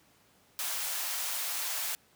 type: high-pass noise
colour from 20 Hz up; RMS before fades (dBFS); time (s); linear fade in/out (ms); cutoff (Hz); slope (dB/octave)
white; -34; 0.59-1.95; 0; 620; 24
effects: pink hiss -64 dBFS RMS until 2.15 s + high-pass 100 Hz 12 dB/octave